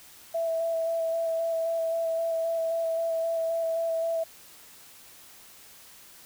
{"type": "tone with vibrato", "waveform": "sine", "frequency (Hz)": 659.3, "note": "E5", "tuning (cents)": 0, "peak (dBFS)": -25, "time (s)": [0.34, 4.24], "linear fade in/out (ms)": 10, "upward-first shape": "square", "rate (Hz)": 3.8, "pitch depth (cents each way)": 12, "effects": ["white hiss -51 dBFS RMS until 6.25 s"]}